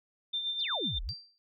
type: tone with tremolo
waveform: sine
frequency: 3584 Hz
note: A7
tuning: 31 cents sharp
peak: -29 dBFS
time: 0.33-0.99 s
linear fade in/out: 10 ms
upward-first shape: sine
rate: 8 Hz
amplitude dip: 50%
type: exponential two-way sweep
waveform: sine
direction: down then up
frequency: 5470 to 33.33 to 182.7 Hz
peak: -34 dBFS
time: 0.59-1.14 s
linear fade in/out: 50 ms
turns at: 1.03 s
type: tone with exponential decay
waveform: sine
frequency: 4699 Hz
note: D8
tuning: in tune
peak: -33 dBFS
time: 1.09-1.38 s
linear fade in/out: 0 ms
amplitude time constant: 62 ms
effects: none